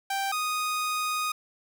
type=tone pair in turn; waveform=sawtooth; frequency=784 / 1242.2 Hz; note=G5 / D#6; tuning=0 / -3 cents; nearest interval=minor sixth; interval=797 cents; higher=second; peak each=-23 dBFS; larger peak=neither; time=0.1-0.32 / 0.32-1.32 s; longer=second; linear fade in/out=5 ms; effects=none